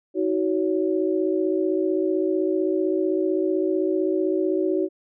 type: tone cluster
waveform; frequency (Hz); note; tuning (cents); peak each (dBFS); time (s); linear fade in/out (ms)
sine; 317.7 / 373.4 / 563; D#4 / F#4 / C#5; +36 / +16 / +27; -24 / -22 / -29; 0.14-4.89; 50
effects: none